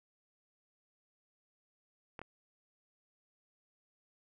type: clicks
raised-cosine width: 0.5 ms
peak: -29 dBFS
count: 2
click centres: 2.192 / 2.216 s
effects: none